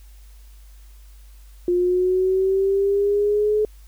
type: linear sweep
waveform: sine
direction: up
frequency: 352.5 to 427.4 Hz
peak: -16 dBFS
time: 1.68-3.65 s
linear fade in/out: 2 ms
effects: added 50 Hz sine -42 dBFS peak until 3.87 s + white hiss -57 dBFS RMS until 3.87 s